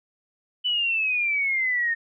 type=exponential sweep; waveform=sine; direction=down; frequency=3000 to 1827 Hz; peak=-21 dBFS; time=0.64-1.95 s; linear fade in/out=20 ms; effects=none